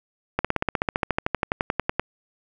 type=slowing click train; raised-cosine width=0.5 ms; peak=-6 dBFS; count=22; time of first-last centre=0.39-1.996 s; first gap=56 ms; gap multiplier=1.03; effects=none